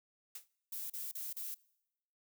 blue noise with exponential decay, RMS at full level -41 dBFS, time 0.35-0.48 s, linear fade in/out 5 ms, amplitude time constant 27 ms
violet noise bursts, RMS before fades -42 dBFS, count 4, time 0.72-1.545 s, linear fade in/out 5 ms, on 180 ms, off 35 ms
effects noise-tail reverb RT60 0.9 s tail -24 dB re dry

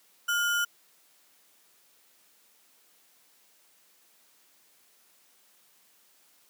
sine tone with sample-and-hold, 1415 Hz, F6, 22 cents sharp, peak -24 dBFS, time 0.28-0.65 s, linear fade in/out 10 ms, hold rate 4410 Hz, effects white hiss -63 dBFS RMS until 6.49 s + high-pass 200 Hz 12 dB/octave

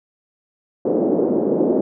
pink band-pass noise, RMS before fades -18 dBFS, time 0.85-1.81 s, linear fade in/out 5 ms, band 260 to 490 Hz, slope 24 dB/octave, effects none

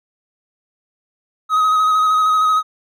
triangle tone with vibrato, 1264 Hz, D#6, 27 cents sharp, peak -10 dBFS, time 1.49-2.63 s, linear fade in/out 50 ms, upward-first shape square, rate 13 Hz, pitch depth 16 cents each way, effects none

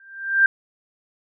sine tone with exponential growth, 1582 Hz, G6, 15 cents sharp, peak -9 dBFS, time 0-0.46 s, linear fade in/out 2 ms, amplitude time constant 100 ms, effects none

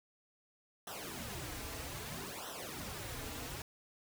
pink noise with flanger, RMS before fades -44 dBFS, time 0.87-3.62 s, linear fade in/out 2 ms, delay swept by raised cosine 0.43 to 5.53 ms, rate 0.62 Hz, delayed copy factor -1, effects none

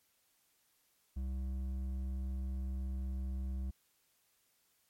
sine tone with hard clipping, 65.41 Hz, C2, in tune, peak -37 dBFS, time 1.16-3.71 s, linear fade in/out 10 ms, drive 7 dB, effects white hiss -74 dBFS RMS until 4.89 s + MP3 64 kbps

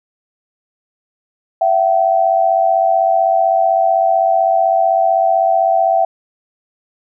sine tone pair together, 668.2 / 764 Hz, E5 / G5, +23 / -45 cents, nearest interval major second, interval 232 cents, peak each -13 dBFS, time 1.61-6.05 s, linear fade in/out 5 ms, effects none

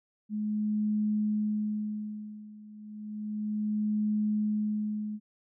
sine tone with tremolo, 211.7 Hz, G#3, 33 cents sharp, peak -25 dBFS, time 0.29-5.2 s, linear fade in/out 50 ms, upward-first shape sine, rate 0.32 Hz, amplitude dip 90%, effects none

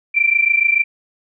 sine tone pair together, 2340 / 2367 Hz, D7 / D7, -7 / +13 cents, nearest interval unison, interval 20 cents, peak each -15 dBFS, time 0.14-0.84 s, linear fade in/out 20 ms, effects none

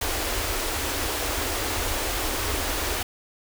pink band-stop noise, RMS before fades -27 dBFS, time 0.01-3.03 s, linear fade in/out 5 ms, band 100 to 260 Hz, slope 48 dB/octave, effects none

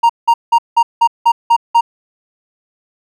triangle tone bursts, 932.3 Hz, A#5, in tune, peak -4 dBFS, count 8, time 0.03-1.81 s, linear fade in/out 10 ms, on 65 ms, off 180 ms, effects none

